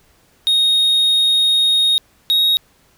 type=tone pair in turn; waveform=triangle; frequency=3729 / 3768 Hz; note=A#7 / A#7; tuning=0 / +18 cents; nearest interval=unison; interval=18 cents; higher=second; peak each=-10 dBFS; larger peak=neither; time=0.47-1.98 / 2.3-2.57 s; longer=first; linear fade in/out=0 ms; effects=pink hiss -55 dBFS RMS until 2.97 s